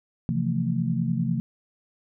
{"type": "chord", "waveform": "sine", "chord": "F major seventh", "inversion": "second", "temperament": "equal with one note detuned", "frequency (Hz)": [130.81, 164.81, 174.61, 225.4], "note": ["C3", "E3", "F3", "A3"], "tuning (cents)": [0, 0, 0, 42], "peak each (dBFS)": -28, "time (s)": [0.29, 1.4], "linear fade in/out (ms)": 0, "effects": []}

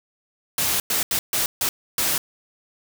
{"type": "noise bursts at uneven times", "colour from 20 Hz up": "white", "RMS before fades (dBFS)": -22, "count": 6, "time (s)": [[0.58, 0.8], [0.9, 1.03], [1.11, 1.19], [1.33, 1.46], [1.61, 1.69], [1.98, 2.18]], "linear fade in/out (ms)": 2, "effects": []}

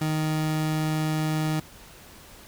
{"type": "tone", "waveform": "30% pulse", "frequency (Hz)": 155.56, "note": "D#3", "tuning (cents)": 0, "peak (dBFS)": -21, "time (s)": [0.01, 1.6], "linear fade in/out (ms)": 5, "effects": ["pink hiss -48 dBFS RMS until 2.47 s"]}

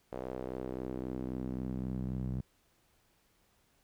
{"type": "tone with band-pass filter sweep", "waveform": "sawtooth", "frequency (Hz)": 63.8, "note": "C2", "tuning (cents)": -43, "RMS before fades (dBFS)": -38, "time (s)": [0.12, 2.41], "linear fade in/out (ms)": 5, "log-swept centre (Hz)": [540, 150], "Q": 1.8, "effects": ["pink hiss -71 dBFS RMS until 3.83 s"]}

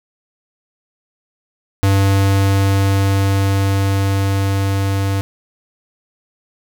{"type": "tone with level ramp", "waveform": "square", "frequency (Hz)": 98, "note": "G2", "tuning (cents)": 0, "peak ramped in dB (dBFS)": [-11, -16], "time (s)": [1.83, 5.21], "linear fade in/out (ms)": 0, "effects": []}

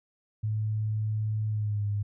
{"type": "tone with pitch glide", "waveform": "sine", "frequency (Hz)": [107.8, 102.69], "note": ["A2", "G#2"], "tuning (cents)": [-35, -19], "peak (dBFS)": -26, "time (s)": [0.43, 2.03], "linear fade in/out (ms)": 10, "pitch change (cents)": -84, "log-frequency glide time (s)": [1.48, 1.85], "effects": []}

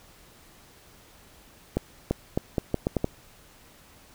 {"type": "accelerating click train", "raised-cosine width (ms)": 2, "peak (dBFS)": -10, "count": 8, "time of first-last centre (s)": [1.77, 3.044], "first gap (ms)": 340, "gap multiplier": 0.78, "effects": ["pink hiss -54 dBFS RMS until 4.14 s"]}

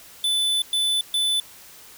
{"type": "tone bursts at uneven times", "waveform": "square", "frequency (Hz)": 3500, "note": "A7", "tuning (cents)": -10, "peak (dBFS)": -20, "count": 3, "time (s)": [[0.24, 0.62], [0.73, 1.01], [1.14, 1.4]], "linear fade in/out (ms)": 2, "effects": ["white hiss -46 dBFS RMS until 1.97 s"]}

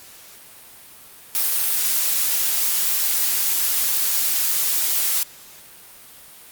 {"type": "noise", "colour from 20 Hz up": "blue", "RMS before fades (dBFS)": -20, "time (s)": [1.35, 5.23], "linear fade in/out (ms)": 0, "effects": ["white hiss -44 dBFS RMS until 6.51 s", "Opus 48 kbps"]}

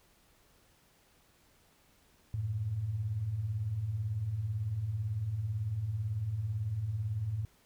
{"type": "beating tone pair", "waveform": "sine", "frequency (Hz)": [91, 109], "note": ["F#2", "A2"], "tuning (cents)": [-28, -16], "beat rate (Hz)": 18, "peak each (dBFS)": [-40, -32], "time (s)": [2.34, 7.45], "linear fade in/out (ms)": 0, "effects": ["pink hiss -66 dBFS RMS until 7.65 s"]}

